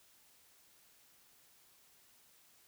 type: silence
effects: white hiss -66 dBFS RMS until 2.67 s